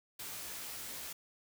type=noise with comb filter; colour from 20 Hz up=white; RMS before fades=-44 dBFS; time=0.19-1.13 s; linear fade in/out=5 ms; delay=17 ms; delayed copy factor=+0.65; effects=none